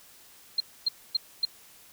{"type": "tone bursts", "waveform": "sine", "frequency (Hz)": 4186, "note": "C8", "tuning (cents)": 0, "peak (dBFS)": -21, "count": 4, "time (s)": [0.58, 1.452], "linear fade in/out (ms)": 5, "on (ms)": 23, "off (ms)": 260, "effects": ["white hiss -54 dBFS RMS until 1.92 s"]}